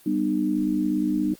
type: chord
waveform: sine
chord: G augmented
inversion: none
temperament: equal with one note detuned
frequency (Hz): 196 / 246.9 / 304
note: G3 / B3 / D#4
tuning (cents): 0 / 0 / -40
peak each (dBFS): -27 / -27 / -23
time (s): 0.06-1.34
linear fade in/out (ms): 5
effects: white hiss -53 dBFS RMS until 1.39 s + Opus 32 kbps